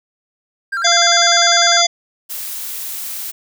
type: tone with vibrato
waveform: triangle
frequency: 1479 Hz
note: F#6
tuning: 1 cent flat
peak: -16 dBFS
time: 0.72-1.82 s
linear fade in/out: 10 ms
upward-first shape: square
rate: 10 Hz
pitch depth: 130 cents each way
type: harmonic tone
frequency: 690 Hz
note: F5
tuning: 21 cents flat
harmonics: 1 / 3 / 5 / 7 / 9 / 10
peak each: -16 / -20 / -16 / -16 / -19 / -20 dBFS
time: 0.84-1.87 s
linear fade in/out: 10 ms
type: noise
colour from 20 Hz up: blue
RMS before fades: -26 dBFS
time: 2.29-3.32 s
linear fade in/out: 20 ms
effects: none